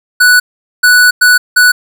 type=tone bursts at uneven times; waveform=square; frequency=1480 Hz; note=F#6; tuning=in tune; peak=-4 dBFS; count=4; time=0.2-0.4 / 0.83-1.11 / 1.21-1.38 / 1.56-1.72 s; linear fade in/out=10 ms; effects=7-bit